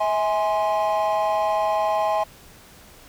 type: chord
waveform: triangle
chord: E augmented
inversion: none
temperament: equal with one note detuned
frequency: 644.9 / 830.6 / 1046.5 Hz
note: E5 / G#5 / B#5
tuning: -38 / 0 / 0 cents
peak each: -20 / -20 / -24 dBFS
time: 0-2.24 s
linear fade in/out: 10 ms
effects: tanh soft clip ceiling -12 dBFS + pink hiss -48 dBFS RMS until 3.08 s